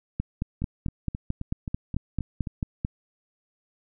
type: two click trains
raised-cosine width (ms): 5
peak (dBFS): -19 / -14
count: 8 / 13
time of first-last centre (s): 0.62-2.472 / 0.2-2.849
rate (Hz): 3.78 / 4.53
effects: none